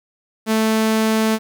sawtooth tone, 220 Hz, A3, in tune, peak -11 dBFS, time 0.46-1.39 s, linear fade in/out 50 ms, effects 8-bit

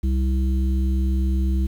harmonic tone, 65.3 Hz, C2, 3 cents flat, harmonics 1 / 3 / 5, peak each -18 / -28 / -32 dBFS, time 0.03-1.67 s, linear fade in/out 10 ms, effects 8-bit

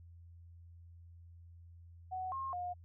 sine tone with pitch steps, 745 / 1071 / 715 Hz, F#5 / C6 / F5, +12 / +40 / +41 cents, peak -37 dBFS, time 2.11-2.74 s, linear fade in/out 20 ms, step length 210 ms, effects added 85 Hz sine -53 dBFS peak until 2.84 s

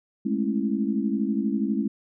sine chord, A major seventh, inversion third, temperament equal with one note detuned, 207.7 / 220 / 271.8 / 329.6 Hz, G#3 / A3 / C#4 / E4, 0 / 0 / -34 / 0 cents, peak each -26 / -28 / -28 / -31 dBFS, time 0.25-1.88 s, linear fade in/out 10 ms, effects none

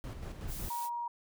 brown noise with tremolo, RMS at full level -39 dBFS, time 0.04-0.69 s, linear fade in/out 0 ms, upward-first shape square, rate 5.4 Hz, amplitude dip 45%
blue noise, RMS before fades -44 dBFS, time 0.47-0.9 s, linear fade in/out 50 ms
sine tone, 949 Hz, A#5, 31 cents sharp, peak -34 dBFS, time 0.7-1.08 s, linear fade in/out 5 ms
effects none

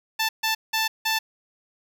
10% pulse tone bursts at uneven times, 883 Hz, A5, 6 cents sharp, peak -13 dBFS, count 4, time 0.19-0.29 / 0.43-0.55 / 0.73-0.88 / 1.05-1.19 s, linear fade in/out 10 ms, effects none

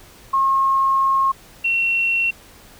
sine tone pair in turn, 1079 / 2724 Hz, C#6 / F7, -47 / -44 cents, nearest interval octave + major third, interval 1603 cents, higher second, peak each -14 / -16 dBFS, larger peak first, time 0.33-1.32 / 1.64-2.31 s, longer first, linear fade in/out 10 ms, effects pink hiss -46 dBFS RMS until 2.79 s

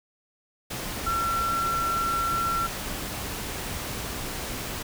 sine tone in noise, 1355 Hz, E6, 47 cents sharp, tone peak -24 dBFS, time 1.06-2.67 s, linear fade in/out 10 ms, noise pink, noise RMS -33 dBFS, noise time 0.7-4.83 s, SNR +6 dB, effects none

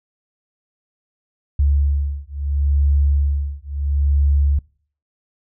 sine beating tone pair, 70.7 / 71.44 Hz, C#2 / D2, +35 / -47 cents, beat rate 0.74 Hz, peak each -18 dBFS, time 1.59-4.59 s, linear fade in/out 5 ms, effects noise-tail reverb RT60 0.5 s tail -25 dB re dry

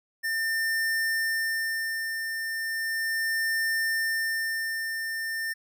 square tone with tremolo, 1800 Hz, A6, 39 cents sharp, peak -25 dBFS, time 0.23-5.54 s, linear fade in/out 20 ms, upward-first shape sine, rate 0.36 Hz, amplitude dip 45%, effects none

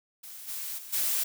blue noise with level steps, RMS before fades -44 / -36 / -44 / -28 dBFS, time 0.23-1.24 s, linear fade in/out 10 ms, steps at 0.47 / 0.77 / 0.92 s, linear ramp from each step 20 ms, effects none

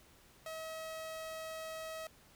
sawtooth tone, 640 Hz, D#5, 49 cents sharp, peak -38 dBFS, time 0.46-2.07 s, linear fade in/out 2 ms, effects pink hiss -63 dBFS RMS until 2.35 s

